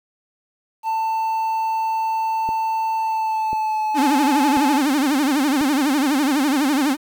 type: tone with pitch glide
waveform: triangle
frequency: 890 to 860.2 Hz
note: A5 to A5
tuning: +20 to -39 cents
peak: -17 dBFS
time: 0.83-4.81 s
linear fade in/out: 50 ms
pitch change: -59 cents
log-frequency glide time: 2.97-3.93 s
type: click train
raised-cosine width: 2 ms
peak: -18 dBFS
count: 4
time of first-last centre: 2.49-5.612 s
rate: 0.961 Hz
type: tone with vibrato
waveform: 45% pulse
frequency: 281.4 Hz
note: C#4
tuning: 26 cents sharp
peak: -16 dBFS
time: 3.94-6.97 s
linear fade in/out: 50 ms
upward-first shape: sine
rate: 12 Hz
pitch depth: 160 cents each way
effects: 8-bit